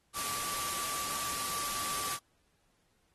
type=tone in noise; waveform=sine; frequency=1162 Hz; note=D6; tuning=19 cents flat; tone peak=-40 dBFS; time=0.13-2.19 s; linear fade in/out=50 ms; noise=white; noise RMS=-36 dBFS; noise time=0.13-2.19 s; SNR=-7 dB; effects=pink hiss -74 dBFS RMS until 3.14 s + AAC 32 kbps